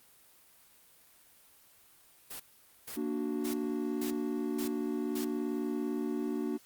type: noise bursts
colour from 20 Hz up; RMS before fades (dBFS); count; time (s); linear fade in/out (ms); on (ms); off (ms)
white; -42; 6; 2.3-5.25; 10; 100; 470
type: chord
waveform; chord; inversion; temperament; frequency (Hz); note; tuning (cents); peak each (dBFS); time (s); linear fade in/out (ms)
triangle; Bb augmented; none; equal with one note detuned; 233.1 / 293.7 / 371.1; Bb3 / D4 / F#4; 0 / 0 / +5; -34 / -33 / -35; 2.96-6.58; 20
effects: white hiss -61 dBFS RMS until 6.65 s + Opus 32 kbps